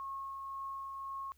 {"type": "tone with tremolo", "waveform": "sine", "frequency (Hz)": 1088, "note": "C#6", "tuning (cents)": -33, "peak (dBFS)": -38, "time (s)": [0, 1.32], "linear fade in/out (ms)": 0, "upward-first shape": "triangle", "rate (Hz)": 1.9, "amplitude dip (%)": 30, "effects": ["added 70 Hz sine -66 dBFS peak until 1.37 s", "white hiss -73 dBFS RMS until 1.37 s"]}